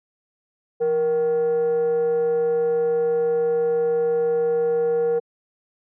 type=tone with frequency modulation; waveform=sine; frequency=470 Hz; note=A#4; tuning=14 cents sharp; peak=-16 dBFS; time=0.8-5.2 s; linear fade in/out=20 ms; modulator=298 Hz; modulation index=0.29; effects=tanh soft clip ceiling -15 dBFS + high-pass 200 Hz 12 dB/octave